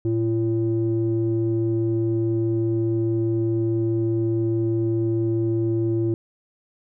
square tone with low-pass filter, 113.1 Hz, A2, 48 cents sharp, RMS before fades -22 dBFS, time 0.05-6.14 s, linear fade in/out 0 ms, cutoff 350 Hz, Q 4.3, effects none

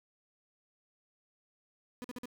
35% pulse tone bursts, 246.9 Hz, B3, in tune, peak -38 dBFS, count 4, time 2.02-2.256 s, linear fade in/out 0 ms, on 23 ms, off 48 ms, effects none

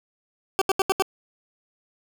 20% pulse tone bursts, 385.7 Hz, G4, 28 cents flat, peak -13 dBFS, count 5, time 0.59-1.023 s, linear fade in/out 0 ms, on 25 ms, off 77 ms, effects none

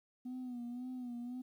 sine tone with vibrato, 246.9 Hz, B3, in tune, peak -38 dBFS, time 0.25-1.42 s, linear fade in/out 10 ms, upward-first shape sine, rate 1.9 Hz, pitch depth 59 cents each way, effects tanh soft clip ceiling -39 dBFS + 12-bit

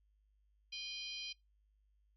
harmonic tone with a mistuned harmonic, 815 Hz, G#5, 33 cents flat, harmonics 3 / 4 / 5 / 6 / 7, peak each -48 / -46 / -49 / -50 / -57 dBFS, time 0.72-1.33 s, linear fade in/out 10 ms, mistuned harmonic 4, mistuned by -63 cents, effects noise-tail reverb RT60 0.2 s tail -22 dB re dry + added 51 Hz sine -70 dBFS peak until 2.16 s

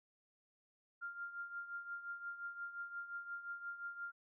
sine tone with tremolo, 1396.9 Hz, F6, in tune, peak -40 dBFS, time 1.01-4.12 s, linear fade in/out 20 ms, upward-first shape triangle, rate 5.7 Hz, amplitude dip 75%, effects none

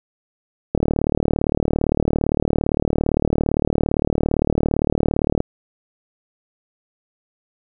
click train, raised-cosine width 2 ms, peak -4 dBFS, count 176, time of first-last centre 0.75-5.404 s, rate 37.6 Hz, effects none

